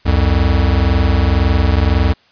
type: tone pair together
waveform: square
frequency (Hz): 65.41 / 87.31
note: C2 / F2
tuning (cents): 0 / 0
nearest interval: perfect fourth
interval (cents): 500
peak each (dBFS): -14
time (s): 0.05-2.14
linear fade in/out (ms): 20
effects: white hiss -52 dBFS RMS until 2.31 s + resampled to 11025 Hz